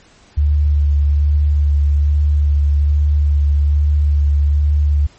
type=tone with vibrato; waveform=sine; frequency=73 Hz; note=D2; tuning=10 cents flat; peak=-10 dBFS; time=0.37-5.07 s; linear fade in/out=10 ms; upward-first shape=sine; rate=1.2 Hz; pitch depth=18 cents each way; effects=pink hiss -48 dBFS RMS until 5.18 s + MP3 32 kbps